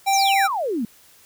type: tone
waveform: square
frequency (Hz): 784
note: G5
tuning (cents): 0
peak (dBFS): -17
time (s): 0.06-0.48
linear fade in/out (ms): 20
type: exponential sweep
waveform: sine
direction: down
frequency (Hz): 6890 to 207.7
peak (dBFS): -21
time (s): 0.13-0.85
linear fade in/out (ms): 2
effects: white hiss -52 dBFS RMS until 1.25 s